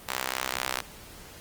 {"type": "tone with high-pass filter", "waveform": "sawtooth", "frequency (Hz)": 64.3, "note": "C2", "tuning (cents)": -30, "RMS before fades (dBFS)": -32, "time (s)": [0.08, 0.81], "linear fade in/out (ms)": 10, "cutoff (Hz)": 1000, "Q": 0.63, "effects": ["pink hiss -47 dBFS RMS until 1.4 s", "Opus 24 kbps"]}